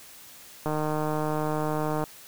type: click train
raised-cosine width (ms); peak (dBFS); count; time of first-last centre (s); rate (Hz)
1; -15; 212; 0.66-2.039; 153
effects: white hiss -48 dBFS RMS until 2.27 s